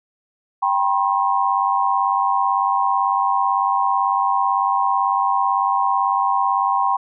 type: tone cluster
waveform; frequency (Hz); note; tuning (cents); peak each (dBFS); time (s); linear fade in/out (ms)
sine; 784 / 973 / 1071; G5 / B5 / C6; 0 / -26 / +40; -20; 0.62-6.97; 10
effects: none